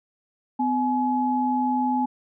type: tone pair together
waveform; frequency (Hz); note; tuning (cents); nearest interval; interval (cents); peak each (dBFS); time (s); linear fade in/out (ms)
sine; 253.1 / 847; B3 / G#5; +43 / +34; octave + major sixth; 2091; -23; 0.59-2.06; 10
effects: none